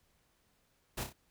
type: noise with echo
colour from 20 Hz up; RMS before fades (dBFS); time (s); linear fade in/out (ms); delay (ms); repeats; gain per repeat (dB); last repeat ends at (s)
pink; -38; 0.97-1.04; 10; 30; 3; -6; 1.13
effects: pink hiss -73 dBFS RMS until 1.3 s